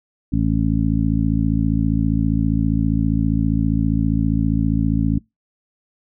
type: harmonic tone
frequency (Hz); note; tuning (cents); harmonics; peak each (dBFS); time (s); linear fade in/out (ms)
55; A1; 0; 1 / 2 / 3 / 4 / 5; -22 / -22 / -22 / -22 / -22; 0.32-5.19; 10
effects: noise-tail reverb RT60 0.2 s tail -26 dB re dry